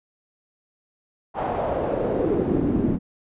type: noise with band-pass filter sweep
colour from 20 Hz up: brown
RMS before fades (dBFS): -23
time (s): 1.34-2.99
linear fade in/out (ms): 50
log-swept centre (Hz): 830 to 240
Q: 2.6
effects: resampled to 8000 Hz